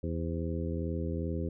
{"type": "harmonic tone with a mistuned harmonic", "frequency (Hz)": 82.41, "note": "E2", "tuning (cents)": 0, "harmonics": [1, 2, 3, 4, 5, 6], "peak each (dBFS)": [-34, -37, -39, -40, -41, -42], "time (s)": [0.03, 1.49], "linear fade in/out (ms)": 5, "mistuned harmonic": 6, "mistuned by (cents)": 72, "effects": []}